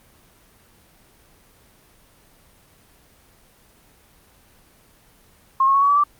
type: tone with pitch steps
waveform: sine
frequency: 1071 / 1089.7 / 1108.8 / 1128.1 / 1147.9 / 1167.9 Hz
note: C6 / C#6 / C#6 / C#6 / D6 / D6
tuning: +40 / -30 / 0 / +30 / -40 / -10 cents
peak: -13 dBFS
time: 5.6-6.038 s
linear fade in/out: 5 ms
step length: 73 ms
effects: pink hiss -54 dBFS RMS until 6.19 s + Opus 24 kbps